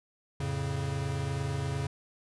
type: chord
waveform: square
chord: F augmented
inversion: none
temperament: equal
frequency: 87.31 / 110 / 138.59 Hz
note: F2 / A2 / C#3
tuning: 0 / 0 / 0 cents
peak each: -37 / -38 / -33 dBFS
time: 0.4-1.87 s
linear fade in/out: 5 ms
effects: resampled to 24000 Hz